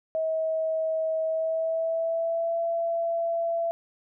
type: tone with pitch glide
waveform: sine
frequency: 640 to 671.8 Hz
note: D#5 to E5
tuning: +49 to +33 cents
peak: -24 dBFS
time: 0.15-3.71 s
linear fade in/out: 0 ms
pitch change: +84 cents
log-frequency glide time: 1.23-2.61 s
effects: none